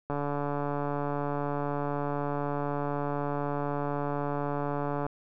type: click train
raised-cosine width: 1 ms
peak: -18 dBFS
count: 716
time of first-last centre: 0.1-5.065 s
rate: 144 Hz
effects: none